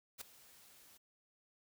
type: noise with ADSR envelope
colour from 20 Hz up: white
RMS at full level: -44 dBFS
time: 0.18-0.98 s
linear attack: 33 ms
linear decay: 4 ms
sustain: -18 dB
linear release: 15 ms
effects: none